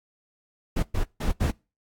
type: noise bursts at uneven times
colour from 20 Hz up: brown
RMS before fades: -23 dBFS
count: 4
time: 0.76-0.83 / 0.94-1.04 / 1.2-1.32 / 1.4-1.51 s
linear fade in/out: 10 ms
effects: noise-tail reverb RT60 0.3 s tail -25 dB re dry + AAC 64 kbps